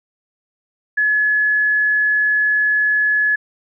sine tone, 1703 Hz, G#6, 43 cents sharp, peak -13 dBFS, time 0.97-3.36 s, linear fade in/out 10 ms, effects none

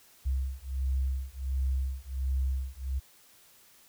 sine beating tone pair, 65.41 / 66.81 Hz, C2 / C2, 0 / +37 cents, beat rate 1.4 Hz, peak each -31 dBFS, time 0.25-3 s, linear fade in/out 20 ms, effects white hiss -59 dBFS RMS until 3.88 s

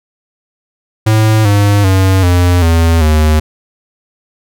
square tone with pitch steps, 109.2 / 101.89 / 95.06 / 88.7 / 82.76 / 77.22 Hz, A2 / G#2 / F#2 / F2 / E2 / D#2, -13 / -33 / +47 / +27 / +7 / -13 cents, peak -7 dBFS, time 1.06-3.4 s, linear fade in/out 10 ms, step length 390 ms, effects none

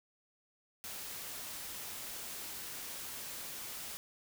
white noise, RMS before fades -44 dBFS, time 0.84-3.97 s, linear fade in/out 0 ms, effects none

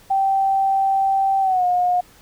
sine tone with pitch glide, 778 to 717.6 Hz, G5 to F5, -13 to +47 cents, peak -15 dBFS, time 0.1-2.01 s, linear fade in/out 10 ms, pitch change -140 cents, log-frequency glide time 1.41-1.65 s, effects pink hiss -50 dBFS RMS until 2.21 s

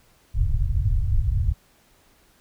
pink low-pass noise, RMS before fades -21 dBFS, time 0.34-1.54 s, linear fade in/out 20 ms, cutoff 120 Hz, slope 48 dB/octave, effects pink hiss -59 dBFS RMS until 2.4 s

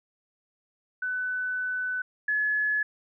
sine tone pair in turn, 1500 / 1705.1 Hz, F#6 / G#6, +23 / +45 cents, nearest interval major second, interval 222 cents, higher second, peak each -27 / -23 dBFS, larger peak second, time 1.02-2.02 / 2.28-2.83 s, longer first, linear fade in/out 5 ms, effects none

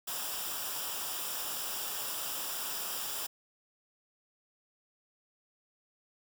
white noise with comb filter, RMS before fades -37 dBFS, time 0.07-3.27 s, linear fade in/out 10 ms, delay 0.47 ms, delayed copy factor -0.65, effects none

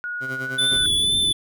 sine tone with pitch glide, 1449 to 1483.7 Hz, F#6 to F#6, -37 to +4 cents, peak -26 dBFS, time 0.04-0.86 s, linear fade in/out 0 ms, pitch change +41 cents, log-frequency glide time 0.4-0.51 s
15% pulse tone with tremolo, 130.81 Hz, C3, in tune, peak -23 dBFS, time 0.2-0.83 s, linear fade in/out 50 ms, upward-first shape sine, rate 9.7 Hz, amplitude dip 70%
square tone with vibrato, 3487 Hz, A7, 16 cents flat, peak -18 dBFS, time 0.58-1.33 s, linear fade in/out 10 ms, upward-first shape triangle, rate 2.1 Hz, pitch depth 35 cents each way
pink low-pass noise, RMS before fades -34 dBFS, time 0.71-1.32 s, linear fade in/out 5 ms, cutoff 450 Hz, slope 96 dB/octave
effects none

